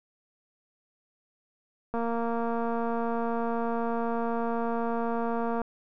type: click train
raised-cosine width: 1 ms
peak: -18 dBFS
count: 854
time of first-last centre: 1.94-5.617 s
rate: 232 Hz
effects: none